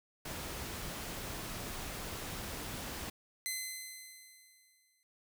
pink noise, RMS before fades -42 dBFS, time 0.25-3.1 s, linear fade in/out 5 ms
10% pulse tone with exponential decay, 2047 Hz, C7, 38 cents flat, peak -25 dBFS, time 3.46-5.03 s, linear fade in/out 0 ms, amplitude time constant 340 ms
effects none

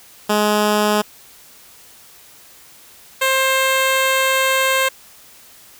10% pulse tone pair in turn, 210 / 529.2 Hz, G#3 / C5, +19 / +20 cents, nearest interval octave + major third, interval 1601 cents, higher second, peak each -6 dBFS, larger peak neither, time 0.29-1.02 / 3.21-4.89 s, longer second, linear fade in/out 10 ms, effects white hiss -45 dBFS RMS until 5.79 s

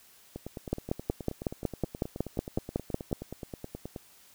two click trains, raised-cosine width 2 ms, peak -24 / -14 dBFS, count 35 / 14, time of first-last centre 0.36-3.962 / 0.73-3.129 s, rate 9.44 / 5.42 Hz, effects white hiss -58 dBFS RMS until 4.34 s

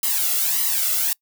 blue noise with flanger, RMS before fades -21 dBFS, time 0.03-1.13 s, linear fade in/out 2 ms, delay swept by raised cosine 0.98 to 1.5 ms, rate 1.7 Hz, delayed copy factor +1, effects noise-tail reverb RT60 0.1 s tail -25 dB re dry

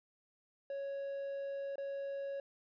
triangle tone with dropouts, 554.4 Hz, C#5, in tune, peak -36 dBFS, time 0.7-2.4 s, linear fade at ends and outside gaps 2 ms, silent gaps 1.757-1.781 s, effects resampled to 11025 Hz + 13-bit

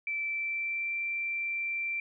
sine tone with pitch glide, 2327 to 2351 Hz, D7 to D7, -17 to +1 cents, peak -30 dBFS, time 0.07-2 s, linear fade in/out 2 ms, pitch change +18 cents, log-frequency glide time 0.24-0.94 s, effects none

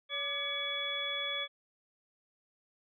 harmonic tone with a mistuned harmonic, 566 Hz, C#5, 36 cents sharp, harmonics 1 / 2 / 3 / 4 / 6, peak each -43 / -44 / -44 / -39 / -35 dBFS, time 0.09-1.48 s, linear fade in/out 50 ms, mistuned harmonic 2, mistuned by +84 cents, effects none

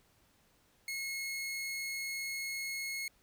sawtooth tone, 2171 Hz, C#7, 37 cents flat, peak -33 dBFS, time 0.88-3.08 s, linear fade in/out 2 ms, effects pink hiss -69 dBFS RMS until 3.22 s

